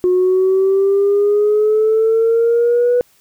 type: exponential sweep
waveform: sine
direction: up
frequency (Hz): 360.9 to 492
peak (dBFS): -9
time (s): 0.04-3.01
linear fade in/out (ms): 0
effects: tanh soft clip ceiling -7 dBFS + white hiss -54 dBFS RMS until 3.2 s